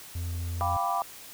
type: tone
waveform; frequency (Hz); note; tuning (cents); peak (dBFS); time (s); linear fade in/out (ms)
triangle; 85.8; F2; -30; -28; 0.15-0.77; 5
type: chord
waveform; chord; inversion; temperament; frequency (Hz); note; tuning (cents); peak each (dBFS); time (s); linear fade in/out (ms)
sine; G dominant seventh; third; equal with one note detuned; 696 / 784 / 987.8 / 1174.7; F5 / G5 / B5 / D6; -6 / 0 / 0 / 0; -31; 0.61-1.02; 0
effects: white hiss -46 dBFS RMS until 1.33 s